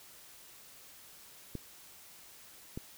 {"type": "clicks", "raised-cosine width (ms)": 3, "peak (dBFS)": [-25, -25], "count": 2, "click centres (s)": [1.553, 2.775], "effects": ["white hiss -55 dBFS RMS until 2.97 s"]}